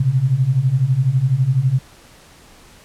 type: beating tone pair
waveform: sine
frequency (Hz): 123.47 / 135.47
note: B2 / C#3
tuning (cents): 0 / -39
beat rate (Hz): 12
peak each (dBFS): -18 / -15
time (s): 0-1.79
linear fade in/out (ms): 5
effects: pink hiss -46 dBFS RMS until 2.84 s + low-pass 11000 Hz 12 dB/octave